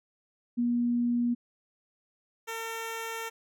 sine / 10% pulse tone pair in turn, 240 / 453.3 Hz, B3 / A#4, -49 / -48 cents, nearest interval major seventh, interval 1101 cents, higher second, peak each -24 / -26 dBFS, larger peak first, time 0.57-1.35 / 2.47-3.3 s, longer second, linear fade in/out 20 ms, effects none

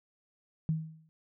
sine tone with exponential decay, 158.9 Hz, D#3, 37 cents sharp, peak -24 dBFS, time 0.69-1.09 s, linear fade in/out 0 ms, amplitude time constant 86 ms, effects none

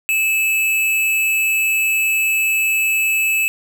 square tone with amplitude modulation, 2615 Hz, E7, 15 cents flat, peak -14 dBFS, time 0.09-3.48 s, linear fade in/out 0 ms, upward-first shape sine, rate 271 Hz, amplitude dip 30%, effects none

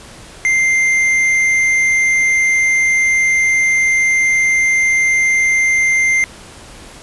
sine tone with tanh clipping, 2093 Hz, C7, in tune, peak -12 dBFS, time 0.45-6.24 s, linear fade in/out 0 ms, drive 8 dB, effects pink hiss -37 dBFS RMS until 7.02 s + resampled to 24000 Hz

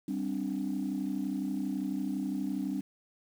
sine chord, G suspended fourth, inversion none, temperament equal, 196 / 261.6 / 293.7 Hz, G3 / C4 / D4, 0 / 0 / 0 cents, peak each -34 dBFS, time 0.08-2.81 s, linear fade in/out 5 ms, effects tanh soft clip ceiling -24 dBFS + 9-bit

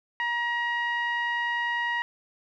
sawtooth tone with low-pass filter, 950 Hz, A#5, 33 cents sharp, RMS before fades -28 dBFS, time 0.2-2.02 s, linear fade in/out 0 ms, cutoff 2200 Hz, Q 6.8, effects none

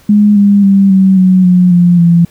sine tone with pitch steps, 207.7 / 201.9 / 196.27 / 190.79 / 185.47 / 180.29 / 175.26 / 170.37 Hz, G#3 / G#3 / G3 / G3 / F#3 / F#3 / F3 / F3, 0 / -49 / +2 / -47 / +4 / -45 / +6 / -43 cents, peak -3 dBFS, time 0.09-2.25 s, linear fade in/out 5 ms, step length 270 ms, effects pink hiss -45 dBFS RMS until 2.3 s

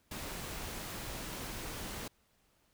pink noise, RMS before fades -42 dBFS, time 0.11-2.08 s, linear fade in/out 5 ms, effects pink hiss -72 dBFS RMS until 2.73 s

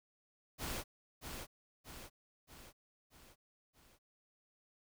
pink noise with echo, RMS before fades -41 dBFS, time 0.58-0.84 s, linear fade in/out 50 ms, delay 630 ms, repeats 5, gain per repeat -5 dB, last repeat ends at 3.99 s, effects none

